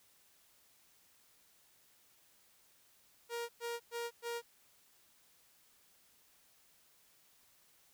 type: tone bursts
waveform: sawtooth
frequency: 470.7 Hz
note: A#4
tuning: 17 cents sharp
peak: -34 dBFS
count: 4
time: 3.29-4.42 s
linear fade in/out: 50 ms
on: 200 ms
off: 110 ms
effects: white hiss -68 dBFS RMS until 7.93 s